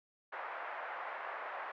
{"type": "band-pass noise", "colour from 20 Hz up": "pink", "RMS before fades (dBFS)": -43, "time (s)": [0.32, 1.72], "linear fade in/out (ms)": 10, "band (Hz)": [640, 1900], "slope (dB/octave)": 24, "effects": []}